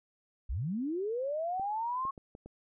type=linear sweep; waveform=sine; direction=up; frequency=43 to 1100 Hz; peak=-31 dBFS; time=0.49-2.11 s; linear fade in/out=10 ms
type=clicks; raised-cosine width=2 ms; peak=-34 dBFS; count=5; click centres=1.597 / 2.052 / 2.178 / 2.351 / 2.46 s
effects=none